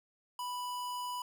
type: tone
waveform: square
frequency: 987.8 Hz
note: B5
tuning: in tune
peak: -37 dBFS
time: 0.39-1.22 s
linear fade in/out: 2 ms
effects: none